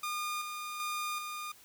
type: tone with tremolo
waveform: sawtooth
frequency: 1215 Hz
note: D#6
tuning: 42 cents flat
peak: -30 dBFS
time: 0.03-1.52 s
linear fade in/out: 5 ms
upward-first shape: square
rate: 1.3 Hz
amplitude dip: 40%
effects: white hiss -58 dBFS RMS until 1.64 s